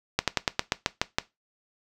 slowing click train, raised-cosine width 0.2 ms, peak -4 dBFS, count 9, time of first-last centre 0.19-1.185 s, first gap 87 ms, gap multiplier 1.1, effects noise-tail reverb RT60 0.2 s tail -18 dB re dry

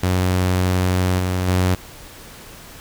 sawtooth tone with level steps, 91.7 Hz, F#2, 15 cents flat, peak -12 / -15 / -11 dBFS, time 0.03-1.75 s, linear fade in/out 5 ms, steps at 1.18 / 1.47 s, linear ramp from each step 20 ms, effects pink hiss -40 dBFS RMS until 2.8 s

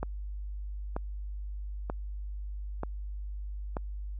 click train, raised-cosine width 1 ms, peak -19 dBFS, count 5, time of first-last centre 0.03-3.768 s, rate 1.07 Hz, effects added 50 Hz sine -35 dBFS peak until 4.19 s

